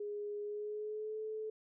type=tone with pitch glide; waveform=sine; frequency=413.7 to 434.3 Hz; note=G#4 to A4; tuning=-7 to -23 cents; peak=-38 dBFS; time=0-1.5 s; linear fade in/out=5 ms; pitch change=+84 cents; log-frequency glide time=0.42-1.2 s; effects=none